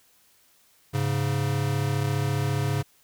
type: tone pair together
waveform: square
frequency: 103.83 / 138.59 Hz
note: G#2 / C#3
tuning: 0 / 0 cents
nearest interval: perfect fourth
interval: 500 cents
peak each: -28 / -26 dBFS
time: 0.93-2.83 s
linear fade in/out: 20 ms
effects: white hiss -61 dBFS RMS until 3.03 s